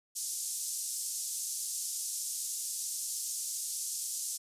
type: band-pass noise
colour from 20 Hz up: pink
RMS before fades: -37 dBFS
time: 0.15-4.38 s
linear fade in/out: 20 ms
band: 6000 to 11000 Hz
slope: 24 dB/octave
effects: resampled to 32000 Hz